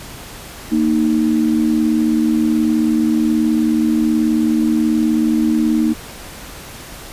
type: tone pair together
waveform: sine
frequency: 231.3 / 310 Hz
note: A#3 / D#4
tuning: -13 / -6 cents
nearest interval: perfect fourth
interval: 507 cents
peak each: -15 dBFS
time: 0.71-5.94 s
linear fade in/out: 20 ms
effects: pink hiss -34 dBFS RMS until 7.12 s + resampled to 32000 Hz